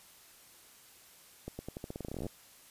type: accelerating click train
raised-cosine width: 2 ms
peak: -26 dBFS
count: 20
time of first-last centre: 1.48-2.266 s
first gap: 110 ms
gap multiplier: 0.87
effects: white hiss -58 dBFS RMS until 2.7 s + resampled to 32000 Hz